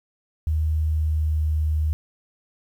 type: tone with pitch glide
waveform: sine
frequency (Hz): 78 to 77.15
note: D#2 to D#2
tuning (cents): +5 to -14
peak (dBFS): -19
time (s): 0.47-1.93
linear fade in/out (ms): 0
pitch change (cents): -19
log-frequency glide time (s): 0.82-1.46
effects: 9-bit